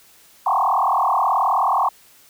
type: tone with frequency modulation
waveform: sine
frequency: 932.3 Hz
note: A#5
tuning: in tune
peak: -15 dBFS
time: 0.46-1.89 s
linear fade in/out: 5 ms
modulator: 38.8 Hz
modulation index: 5.4
effects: white hiss -51 dBFS RMS until 2.29 s